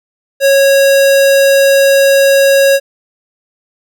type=tone; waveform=square; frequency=550 Hz; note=C#5; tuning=14 cents flat; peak=-6 dBFS; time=0.4-2.8 s; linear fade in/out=50 ms; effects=none